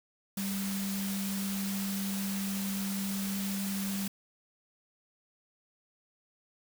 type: tone in noise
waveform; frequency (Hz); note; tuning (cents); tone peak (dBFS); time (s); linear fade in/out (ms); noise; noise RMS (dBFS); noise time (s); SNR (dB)
sine; 196.3; G3; +3; -32; 0.37-4.08; 5; white; -39; 0.37-4.08; +4
effects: none